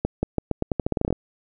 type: accelerating click train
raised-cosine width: 2 ms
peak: -8 dBFS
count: 15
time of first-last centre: 0.05-1.127 s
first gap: 180 ms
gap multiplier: 0.85
effects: none